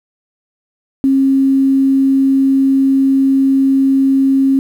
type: tone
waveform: sine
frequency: 270 Hz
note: C#4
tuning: 45 cents flat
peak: -8 dBFS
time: 1.04-4.59 s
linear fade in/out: 0 ms
effects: 7-bit